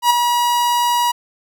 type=tone with ADSR envelope; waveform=45% pulse; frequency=963 Hz; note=B5; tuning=44 cents flat; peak=-8 dBFS; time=0.02-1.12 s; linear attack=82 ms; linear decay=11 ms; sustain=-6 dB; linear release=13 ms; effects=none